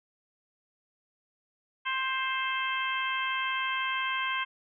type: harmonic tone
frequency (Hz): 526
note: C5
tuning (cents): +9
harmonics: 2 / 3 / 4 / 5 / 6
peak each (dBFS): -32 / -34 / -35 / -36 / -37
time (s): 1.85-4.45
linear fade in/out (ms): 20
effects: none